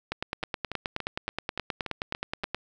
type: two click trains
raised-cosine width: 0.3 ms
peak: -13 / -17 dBFS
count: 24 / 8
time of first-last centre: 0.12-2.546 / 0.43-2.436 s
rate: 9.48 / 3.49 Hz
effects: none